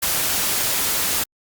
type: noise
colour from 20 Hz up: white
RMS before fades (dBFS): -21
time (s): 0.02-1.24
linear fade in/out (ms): 10
effects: Opus 48 kbps